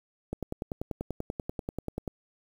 click train, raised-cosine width 2 ms, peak -19 dBFS, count 19, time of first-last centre 0.33-2.078 s, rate 10.3 Hz, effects 8-bit

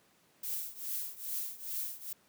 violet noise with tremolo, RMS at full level -35 dBFS, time 0.43-2.13 s, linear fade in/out 5 ms, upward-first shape triangle, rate 2.4 Hz, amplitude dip 90%, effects pink hiss -67 dBFS RMS until 2.28 s + high-pass 150 Hz 12 dB/octave

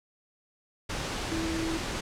sine tone in noise, 326.1 Hz, E4, 19 cents flat, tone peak -30 dBFS, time 1.31-1.78 s, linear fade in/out 10 ms, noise pink, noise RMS -33 dBFS, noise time 0.89-2.01 s, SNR 0 dB, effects low-pass 7000 Hz 12 dB/octave

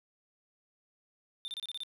triangle tone bursts, 3587 Hz, A7, 33 cents sharp, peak -35 dBFS, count 7, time 1.45-1.834 s, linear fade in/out 0 ms, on 30 ms, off 29 ms, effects none

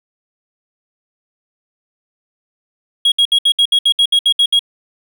triangle tone bursts, 3302 Hz, G#7, 11 cents flat, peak -7 dBFS, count 12, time 3.05-4.593 s, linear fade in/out 5 ms, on 69 ms, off 65 ms, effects none

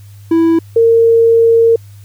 triangle / sine tone pair in turn, 329.6 / 458.6 Hz, E4 / A#4, 0 / -28 cents, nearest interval tritone, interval 572 cents, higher second, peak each -5 dBFS, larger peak neither, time 0.31-0.59 / 0.76-1.76 s, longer second, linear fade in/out 5 ms, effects added 101 Hz sine -33 dBFS peak until 2.04 s + white hiss -49 dBFS RMS until 2.04 s

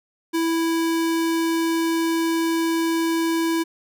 square tone, 329.6 Hz, E4, in tune, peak -20 dBFS, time 0.33-3.64 s, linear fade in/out 20 ms, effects none

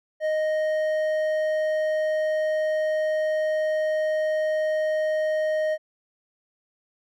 sine tone with hard clipping, 621 Hz, D#5, 3 cents flat, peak -23 dBFS, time 0.2-5.78 s, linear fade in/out 50 ms, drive 6 dB, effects none

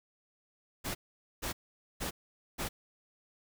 pink noise bursts, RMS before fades -36 dBFS, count 4, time 0.84-2.69 s, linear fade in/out 20 ms, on 110 ms, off 470 ms, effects none

